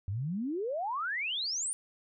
sine exponential sweep, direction up, 90.5 to 9570 Hz, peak -31 dBFS, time 0.08-1.73 s, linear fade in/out 0 ms, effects none

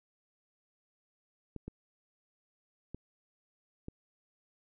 clicks, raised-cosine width 3 ms, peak -28 dBFS, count 4, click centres 1.563 / 1.68 / 2.946 / 3.884 s, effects none

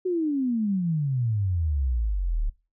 sine exponential sweep, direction down, 376.6 to 35.1 Hz, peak -22 dBFS, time 0.05-2.5 s, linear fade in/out 10 ms, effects noise-tail reverb RT60 0.3 s tail -21 dB re dry

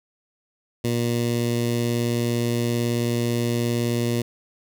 15% pulse tone with notch filter, 118.8 Hz, A#2, 33 cents sharp, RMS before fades -23 dBFS, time 0.84-4.22 s, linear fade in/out 5 ms, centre 1300 Hz, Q 0.89, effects none

